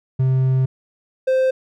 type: tone pair in turn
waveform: triangle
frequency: 130.81 / 521.3 Hz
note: C3 / C5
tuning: 0 / -6 cents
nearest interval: 2 octaves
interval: 2394 cents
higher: second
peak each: -12 dBFS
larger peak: neither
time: 0.19-0.66 / 1.27-1.51 s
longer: first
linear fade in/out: 10 ms
effects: none